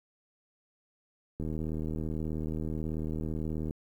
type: click train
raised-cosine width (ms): 3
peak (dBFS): -23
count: 182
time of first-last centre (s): 1.4-3.709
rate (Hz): 78.4
effects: 10-bit